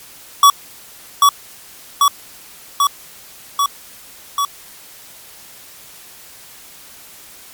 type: tone with echo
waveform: square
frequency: 1134 Hz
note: C#6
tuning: 39 cents sharp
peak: -5 dBFS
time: 0.43-0.5 s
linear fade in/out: 2 ms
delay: 790 ms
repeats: 5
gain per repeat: -2 dB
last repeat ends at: 4.45 s
effects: white hiss -40 dBFS RMS until 7.53 s + MP3 96 kbps